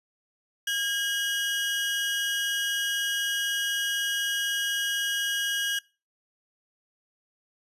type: tone pair together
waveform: 30% pulse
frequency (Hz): 1626 / 2914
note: G#6 / F#7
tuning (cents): -37 / -27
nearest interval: minor seventh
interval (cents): 1010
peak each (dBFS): -25 / -27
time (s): 0.67-5.79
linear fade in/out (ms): 5
effects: noise-tail reverb RT60 0.3 s tail -22 dB re dry + resampled to 32000 Hz